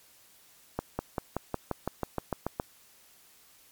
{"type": "accelerating click train", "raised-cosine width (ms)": 1, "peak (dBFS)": -15, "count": 12, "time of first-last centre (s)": [0.79, 2.599], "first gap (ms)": 200, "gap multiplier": 0.96, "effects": ["white hiss -59 dBFS RMS until 3.71 s", "MP3 96 kbps"]}